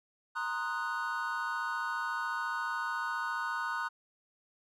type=chord; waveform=triangle; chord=C half-diminished seventh; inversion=third; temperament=equal; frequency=932.3 / 1046.5 / 1244.5 / 1480 Hz; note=Bb5 / C6 / Eb6 / Gb6; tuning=0 / 0 / 0 / 0 cents; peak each=-37 / -39 / -36 / -34 dBFS; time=0.35-3.89 s; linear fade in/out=20 ms; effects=none

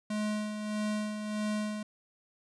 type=tone with tremolo; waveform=square; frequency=211.8 Hz; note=G#3; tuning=34 cents sharp; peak=-30 dBFS; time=0.1-1.83 s; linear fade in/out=5 ms; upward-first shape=sine; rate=1.6 Hz; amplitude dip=50%; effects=resampled to 24000 Hz

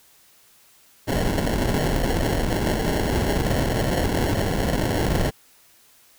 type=noise with sample-and-hold; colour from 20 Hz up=pink; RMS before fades=-22 dBFS; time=1.07-5.31 s; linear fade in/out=20 ms; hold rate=1225 Hz; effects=white hiss -55 dBFS RMS until 6.18 s

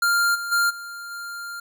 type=tone with level steps; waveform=square; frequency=1397 Hz; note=F6; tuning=in tune; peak=-18 / -28 / -18 / -34 / -32 dBFS; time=0.02-1.6 s; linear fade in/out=5 ms; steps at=0.34 / 0.51 / 0.69 / 1.1 s; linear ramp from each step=20 ms; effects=none

